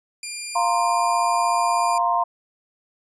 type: tone with vibrato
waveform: 5% pulse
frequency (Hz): 2400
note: D7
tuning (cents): +37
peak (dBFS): -19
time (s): 0.23-1.98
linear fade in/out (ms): 2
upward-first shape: triangle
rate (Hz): 20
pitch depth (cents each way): 10
type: chord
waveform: sine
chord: F suspended fourth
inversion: none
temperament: just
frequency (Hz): 698.5 / 931.3 / 1047.7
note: F5 / Bb5 / C6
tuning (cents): 0 / -2 / +2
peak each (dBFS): -22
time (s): 0.55-2.24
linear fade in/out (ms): 10
effects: resampled to 22050 Hz